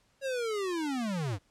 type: linear sweep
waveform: square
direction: down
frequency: 554.4 to 88 Hz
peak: -31 dBFS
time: 0.21-1.39 s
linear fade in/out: 50 ms
effects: pink hiss -69 dBFS RMS until 1.5 s + low-pass 9000 Hz 12 dB/octave